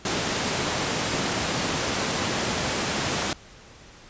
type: high-pass noise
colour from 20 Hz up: pink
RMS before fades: -26 dBFS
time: 0.05-3.33 s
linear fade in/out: 2 ms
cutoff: 120 Hz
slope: 12 dB/octave
effects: pink hiss -48 dBFS RMS until 4.09 s + resampled to 16000 Hz